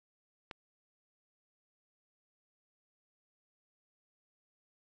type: click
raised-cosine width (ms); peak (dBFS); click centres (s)
0.3; -26; 0.512
effects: resampled to 16000 Hz